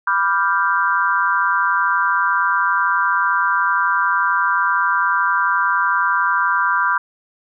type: chord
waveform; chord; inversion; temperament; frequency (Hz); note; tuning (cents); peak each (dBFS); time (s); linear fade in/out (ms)
sine; G dominant seventh; first; equal; 987.8 / 1174.7 / 1396.9 / 1568; B5 / D6 / F6 / G6; 0 / 0 / 0 / 0; -20; 0.07-6.98; 5
effects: none